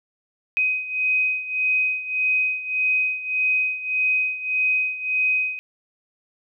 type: beating tone pair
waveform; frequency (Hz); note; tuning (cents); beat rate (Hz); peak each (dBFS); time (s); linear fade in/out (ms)
sine; 2514 / 2515.7; D#7 / D#7; +17 / +18; 1.7; -21 / -25; 0.57-5.59; 0
effects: none